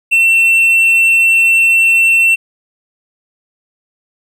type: tone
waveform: triangle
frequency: 2698 Hz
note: E7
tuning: 40 cents sharp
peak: -5 dBFS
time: 0.11-2.36 s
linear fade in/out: 20 ms
effects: none